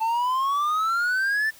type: exponential sweep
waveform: triangle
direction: up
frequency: 880 to 1787 Hz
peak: -19 dBFS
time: 0-1.51 s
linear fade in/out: 20 ms
effects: white hiss -50 dBFS RMS until 1.59 s